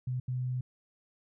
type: tone bursts at uneven times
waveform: sine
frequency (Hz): 126.5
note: B2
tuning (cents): +42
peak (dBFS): -30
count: 2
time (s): 0.07-0.2 / 0.28-0.61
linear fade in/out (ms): 5
effects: none